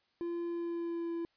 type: tone with pitch glide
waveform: triangle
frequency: 342.5 to 336.6 Hz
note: F4 to E4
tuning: -34 to +36 cents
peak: -32 dBFS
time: 0.21-1.25 s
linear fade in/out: 0 ms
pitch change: -30 cents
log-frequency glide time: 0.45-1.13 s
effects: white hiss -74 dBFS RMS until 1.36 s + resampled to 11025 Hz